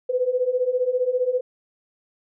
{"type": "beating tone pair", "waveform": "sine", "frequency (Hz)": [491.8, 506.8], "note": ["B4", "B4"], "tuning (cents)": [-7, 45], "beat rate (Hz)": 15, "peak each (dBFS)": [-24, -21], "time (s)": [0.09, 1.41], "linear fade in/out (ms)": 10, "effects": []}